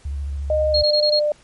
sine tone with vibrato, 70.4 Hz, C#2, 27 cents sharp, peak -23 dBFS, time 0.05-0.83 s, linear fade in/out 5 ms, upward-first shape square, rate 14 Hz, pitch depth 42 cents each way
sine tone with pitch glide, 615 to 597.1 Hz, D#5 to D5, -20 to +29 cents, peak -16 dBFS, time 0.5-1.32 s, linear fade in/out 2 ms, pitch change -51 cents, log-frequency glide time 0.71-0.76 s
sine tone bursts, 4268 Hz, C8, 34 cents sharp, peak -16 dBFS, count 5, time 0.74-1.194 s, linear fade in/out 5 ms, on 74 ms, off 21 ms
effects pink hiss -52 dBFS RMS until 1.43 s + MP3 48 kbps

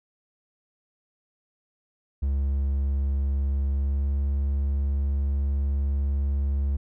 triangle tone with pitch glide, 69 to 69.76 Hz, C#2 to C#2, -7 to +12 cents, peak -20 dBFS, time 2.22-6.77 s, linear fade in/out 10 ms, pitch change +19 cents, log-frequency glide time 3.73-4.07 s, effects none

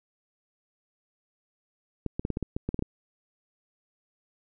clicks, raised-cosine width 3 ms, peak -16 dBFS, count 11, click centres 2.063 / 2.195 / 2.251 / 2.303 / 2.371 / 2.427 / 2.565 / 2.69 / 2.744 / 2.792 / 2.824 s, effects none

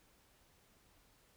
silence, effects pink hiss -69 dBFS RMS until 1.36 s

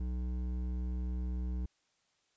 triangle tone with hard clipping, 61.74 Hz, B1, in tune, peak -35 dBFS, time 0-1.66 s, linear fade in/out 5 ms, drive 14 dB, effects white hiss -75 dBFS RMS until 2.36 s + resampled to 16000 Hz

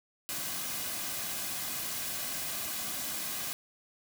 white noise with comb filter, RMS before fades -36 dBFS, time 0.29-3.53 s, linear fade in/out 0 ms, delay 2.2 ms, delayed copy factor -0.5, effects none

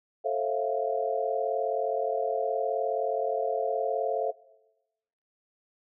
sine chord, F major seventh, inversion first, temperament equal with one note detuned, 440 / 535.2 / 659.3 / 698.5 Hz, A4 / C5 / E5 / F5, 0 / +39 / 0 / 0 cents, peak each -31 dBFS, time 0.24-4.32 s, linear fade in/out 20 ms, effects noise-tail reverb RT60 1.0 s tail -21 dB re dry

